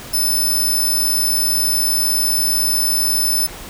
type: tone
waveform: 5% pulse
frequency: 5274 Hz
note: E8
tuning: in tune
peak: -9 dBFS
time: 0.13-3.47 s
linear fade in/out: 10 ms
effects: pink hiss -34 dBFS RMS until 3.69 s